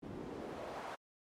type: noise with band-pass filter sweep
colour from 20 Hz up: pink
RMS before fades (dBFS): -45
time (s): 0.02-0.96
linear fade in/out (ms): 20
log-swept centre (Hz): 230 to 950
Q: 1.3
effects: MP3 64 kbps